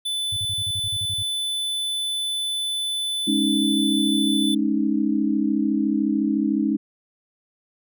square tone, 3500 Hz, A7, 10 cents flat, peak -24 dBFS, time 0.05-4.55 s, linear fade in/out 10 ms
sine tone bursts, 100 Hz, G2, 35 cents sharp, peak -29 dBFS, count 11, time 0.32-1.227 s, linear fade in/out 5 ms, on 47 ms, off 39 ms
sine chord, Ab suspended fourth, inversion none, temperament equal with one note detuned, 211.4 / 277.2 / 311.1 Hz, Ab3 / Db4 / Eb4, +31 / 0 / 0 cents, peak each -23 dBFS, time 3.27-6.77 s, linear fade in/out 10 ms
effects none

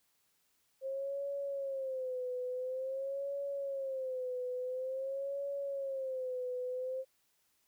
sine tone with vibrato, 530 Hz, C5, 22 cents sharp, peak -35 dBFS, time 0.81-7.05 s, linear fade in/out 50 ms, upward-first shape sine, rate 0.48 Hz, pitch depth 100 cents each way, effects white hiss -75 dBFS RMS until 7.67 s

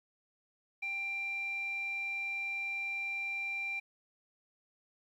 square tone with band-pass filter, 790 Hz, G5, 13 cents sharp, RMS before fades -37 dBFS, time 0.82-3.8 s, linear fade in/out 10 ms, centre 2400 Hz, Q 7.5, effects 12-bit

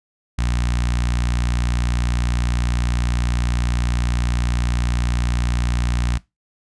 sawtooth tone with notch filter, 60 Hz, B1, 49 cents flat, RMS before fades -20 dBFS, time 0.38-6.18 s, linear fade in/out 10 ms, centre 450 Hz, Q 0.52, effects noise-tail reverb RT60 0.2 s tail -20 dB re dry + resampled to 22050 Hz

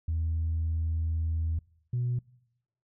sine tone pair in turn, 81 / 122.42 Hz, E2 / B2, -30 / -15 cents, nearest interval perfect fifth, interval 715 cents, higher second, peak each -25 / -25 dBFS, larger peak neither, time 0.08-1.59 / 1.93-2.19 s, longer first, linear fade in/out 5 ms, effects noise-tail reverb RT60 0.9 s tail -25 dB re dry + tanh soft clip ceiling -23 dBFS

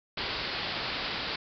white low-pass noise, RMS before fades -34 dBFS, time 0.17-1.36 s, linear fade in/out 5 ms, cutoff 4900 Hz, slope 96 dB/octave, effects none

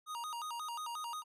square tone with vibrato, 1082 Hz, C#6, 42 cents flat, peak -40 dBFS, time 0.06-1.24 s, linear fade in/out 50 ms, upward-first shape square, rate 5.6 Hz, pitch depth 240 cents each way, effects resampled to 32000 Hz

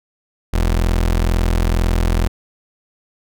30% pulse tone, 42.09 Hz, E1, 37 cents sharp, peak -11 dBFS, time 0.53-2.28 s, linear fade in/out 10 ms, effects none

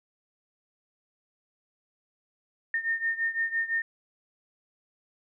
sine beating tone pair, 1822 / 1827.9 Hz, A#6 / A#6, -40 / -34 cents, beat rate 5.9 Hz, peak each -28 / -31 dBFS, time 2.74-3.82 s, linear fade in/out 2 ms, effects none

